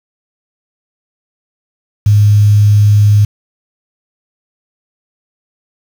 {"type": "tone with quantisation", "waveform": "sine", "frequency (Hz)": 103.83, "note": "G#2", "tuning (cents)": 0, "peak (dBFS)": -4, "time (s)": [2.06, 3.25], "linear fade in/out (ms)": 5, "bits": 5, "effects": []}